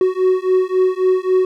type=beating tone pair; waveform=triangle; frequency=370 / 373.7 Hz; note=F#4 / F#4; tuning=0 / +17 cents; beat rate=3.7 Hz; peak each=-14 dBFS; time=0.01-1.45 s; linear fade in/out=2 ms; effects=none